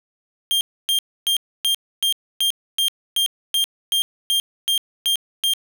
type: tone bursts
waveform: 45% pulse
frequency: 3196 Hz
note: G7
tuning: 33 cents sharp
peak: -16 dBFS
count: 14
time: 0.51-5.536 s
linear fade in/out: 0 ms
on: 99 ms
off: 280 ms
effects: none